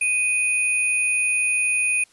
sine tone pair together, 2489 / 9506 Hz, D#7 / D9, 0 / +20 cents, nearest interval octave + major seventh, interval 2320 cents, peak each -19 / -25 dBFS, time 0.01-2.04 s, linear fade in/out 5 ms, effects white hiss -57 dBFS RMS until 2.12 s + resampled to 24000 Hz

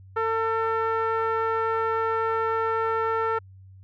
sawtooth tone with low-pass filter, 449.1 Hz, A4, 35 cents sharp, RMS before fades -25 dBFS, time 0.16-3.39 s, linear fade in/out 10 ms, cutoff 1400 Hz, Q 3, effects added 95 Hz sine -45 dBFS peak until 3.83 s

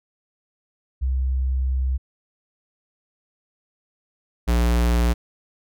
sine / square tone pair in turn, 65 / 59.14 Hz, C2 / A#1, -11 / +26 cents, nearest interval major second, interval 163 cents, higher first, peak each -19 / -17 dBFS, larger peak second, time 1.01-1.98 / 4.47-5.14 s, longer first, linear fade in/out 20 ms, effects none

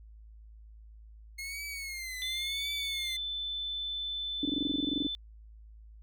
sawtooth tone with vibrato, 2150 Hz, C7, 47 cents sharp, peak -34 dBFS, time 1.38-3.17 s, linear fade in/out 10 ms, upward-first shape triangle, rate 0.93 Hz, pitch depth 120 cents each way
sine tone, 3520 Hz, A7, in tune, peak -33 dBFS, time 2.22-5.15 s, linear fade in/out 0 ms
sine tone bursts, 288 Hz, D4, 34 cents flat, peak -27 dBFS, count 15, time 4.43-5.068 s, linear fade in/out 2 ms, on 22 ms, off 22 ms
effects added 54 Hz sine -49 dBFS peak until 6.02 s

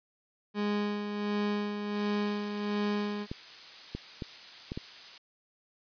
30% pulse tone with tremolo, 206.8 Hz, G#3, 7 cents flat, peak -25 dBFS, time 0.54-3.27 s, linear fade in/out 50 ms, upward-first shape sine, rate 1.4 Hz, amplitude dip 50%
blue noise, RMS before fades -41 dBFS, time 1.95-5.18 s, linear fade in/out 5 ms
clicks, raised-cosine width 3 ms, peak -22 dBFS, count 5, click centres 3.315 / 3.95 / 4.222 / 4.719 / 4.775 s
effects resampled to 11025 Hz

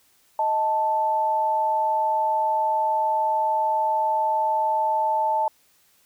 sine tone pair together, 626.9 / 880 Hz, D#5 / A5, +13 / 0 cents, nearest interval tritone, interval 587 cents, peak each -27 / -20 dBFS, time 0.39-5.48 s, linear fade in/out 2 ms, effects white hiss -61 dBFS RMS until 6.05 s

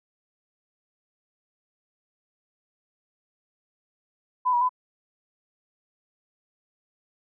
sine tone with pitch steps, 1003 / 964 / 1006 Hz, B5 / B5 / B5, +26 / -42 / +32 cents, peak -19 dBFS, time 4.45-4.693 s, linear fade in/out 20 ms, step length 81 ms, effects none

